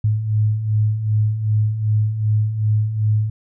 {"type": "beating tone pair", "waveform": "sine", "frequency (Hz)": [105.3, 107.9], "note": ["G#2", "A2"], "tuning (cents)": [24, -33], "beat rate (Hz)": 2.6, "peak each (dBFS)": [-23, -16], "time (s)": [0.04, 3.3], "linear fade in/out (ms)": 5, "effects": []}